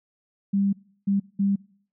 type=tone bursts at uneven times; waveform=sine; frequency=198.3 Hz; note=G3; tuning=20 cents sharp; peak=-19 dBFS; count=3; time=0.53-0.73 / 1.07-1.2 / 1.39-1.56 s; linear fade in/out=10 ms; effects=noise-tail reverb RT60 0.6 s tail -24 dB re dry